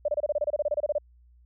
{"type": "tone bursts", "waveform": "sine", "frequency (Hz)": 593, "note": "D5", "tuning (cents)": 17, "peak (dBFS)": -22, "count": 16, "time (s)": [0.05, 0.983], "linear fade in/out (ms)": 5, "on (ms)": 33, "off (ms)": 27, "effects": ["added 60 Hz sine -54 dBFS peak until 1.45 s"]}